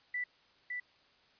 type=tone with echo; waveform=sine; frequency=1975.5 Hz; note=B6; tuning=in tune; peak=-33 dBFS; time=0.14-0.24 s; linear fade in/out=5 ms; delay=560 ms; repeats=1; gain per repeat=-3 dB; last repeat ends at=0.8 s; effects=white hiss -66 dBFS RMS until 1.39 s + resampled to 11025 Hz